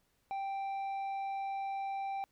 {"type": "tone with tanh clipping", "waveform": "sine", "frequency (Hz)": 784, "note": "G5", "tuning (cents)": 0, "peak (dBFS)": -36, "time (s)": [0.31, 2.24], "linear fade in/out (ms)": 0, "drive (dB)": 6, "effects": ["pink hiss -75 dBFS RMS until 2.31 s"]}